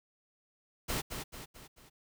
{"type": "noise with echo", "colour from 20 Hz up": "pink", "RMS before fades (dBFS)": -34, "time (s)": [0.88, 1.02], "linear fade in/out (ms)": 20, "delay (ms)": 220, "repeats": 4, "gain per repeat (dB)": -6, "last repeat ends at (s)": 1.9, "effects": []}